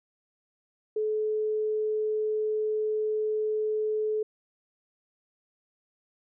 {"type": "tone", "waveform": "sine", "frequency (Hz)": 430, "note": "A4", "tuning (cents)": -40, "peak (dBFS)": -25, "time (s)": [0.96, 4.23], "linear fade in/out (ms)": 5, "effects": []}